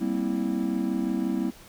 triangle chord, C dominant seventh, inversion second, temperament just, 196.22 / 235.5 / 261.6 / 327 Hz, G3 / Bb3 / C4 / E4, +2 / +18 / 0 / -14 cents, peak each -28 dBFS, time 0-1.51 s, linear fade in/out 20 ms, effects pink hiss -50 dBFS RMS until 1.68 s

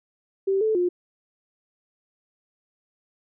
sine tone with pitch steps, 388.3 / 436.8 / 355.6 Hz, G4 / A4 / F4, -16 / -13 / +31 cents, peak -19 dBFS, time 0.47-0.89 s, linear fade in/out 10 ms, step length 140 ms, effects none

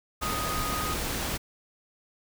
sine tone in noise, 1244.5 Hz, D#6, in tune, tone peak -32 dBFS, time 0.21-0.95 s, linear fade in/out 20 ms, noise pink, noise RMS -31 dBFS, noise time 0.21-1.38 s, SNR -4 dB, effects none

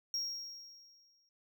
triangle tone with exponential decay, 5588 Hz, F8, in tune, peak -31 dBFS, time 0.14-1.29 s, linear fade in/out 1 ms, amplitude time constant 250 ms, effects none

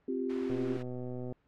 sine chord, C suspended fourth, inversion none, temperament equal, 261.6 / 349.2 / 392 Hz, C4 / F4 / G4, 0 / 0 / 0 cents, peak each -34 / -38 / -35 dBFS, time 0.08-0.77 s, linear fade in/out 5 ms
white band-stop noise, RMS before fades -42 dBFS, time 0.29-0.83 s, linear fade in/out 10 ms, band 110 to 330 Hz, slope 48 dB/octave
click train, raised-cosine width 2 ms, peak -28 dBFS, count 104, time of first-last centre 0.5-1.324 s, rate 125 Hz
effects pink hiss -71 dBFS RMS until 1.47 s + low-pass 2000 Hz 12 dB/octave

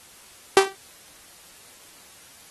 sawtooth tone with exponential decay, 388.4 Hz, G4, 16 cents flat, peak -4 dBFS, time 0.57-0.75 s, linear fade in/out 1 ms, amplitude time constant 37 ms, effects white hiss -49 dBFS RMS until 2.5 s + AAC 32 kbps

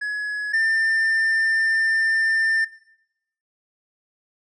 triangle tone pair in turn, 1688 / 1792.8 Hz, G#6 / A6, +28 / +32 cents, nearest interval minor second, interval 104 cents, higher second, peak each -22 / -15 dBFS, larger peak second, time 0.01-0.53 / 0.53-2.65 s, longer second, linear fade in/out 10 ms, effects noise-tail reverb RT60 0.8 s tail -20 dB re dry + resampled to 22050 Hz

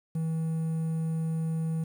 triangle tone with quantisation, 161.5 Hz, E3, 35 cents flat, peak -25 dBFS, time 0.15-1.84 s, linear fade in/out 5 ms, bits 9, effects none

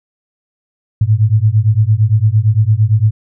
sine beating tone pair, 103.83 / 112.63 Hz, G#2 / A2, 0 / +41 cents, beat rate 8.8 Hz, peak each -11 dBFS, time 1.01-3.11 s, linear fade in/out 5 ms, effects none

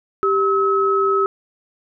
sine tone pair together, 392 / 1287.7 Hz, G4 / E6, 0 / -41 cents, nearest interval octave + major sixth, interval 2059 cents, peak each -17 dBFS, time 0.23-1.26 s, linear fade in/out 0 ms, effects none

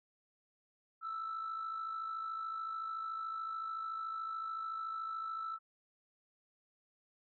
sine tone with amplitude modulation, 1320 Hz, E6, 2 cents sharp, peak -34 dBFS, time 1.01-5.59 s, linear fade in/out 50 ms, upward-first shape sine, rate 53.7 Hz, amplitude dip 55%, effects tanh soft clip ceiling -34 dBFS

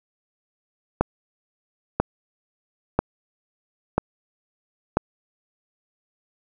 click train, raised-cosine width 1 ms, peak -3 dBFS, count 5, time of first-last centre 1.01-4.97 s, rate 1.01 Hz, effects none

